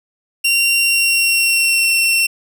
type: tone with pitch glide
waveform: sawtooth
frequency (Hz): 2758 to 2714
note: F7 to E7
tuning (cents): -22 to +50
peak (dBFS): -9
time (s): 0.44-2.27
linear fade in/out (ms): 10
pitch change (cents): -28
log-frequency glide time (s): 0.79-1.91
effects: none